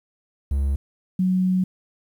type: tone pair in turn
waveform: triangle / sine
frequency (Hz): 69.3 / 185.01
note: C#2 / F#3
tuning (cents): 0 / 0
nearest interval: octave + perfect fourth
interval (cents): 1700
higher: second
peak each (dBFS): -17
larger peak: neither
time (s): 0.51-0.76 / 1.19-1.64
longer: second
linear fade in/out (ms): 5
effects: 9-bit